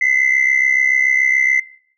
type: tone pair together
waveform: sine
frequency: 2008 / 2075 Hz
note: B6 / C7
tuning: +28 / -15 cents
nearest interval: minor second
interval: 57 cents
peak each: -14 / -14 dBFS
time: 0.01-1.6 s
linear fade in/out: 5 ms
effects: noise-tail reverb RT60 0.6 s tail -22 dB re dry + tanh soft clip ceiling -7 dBFS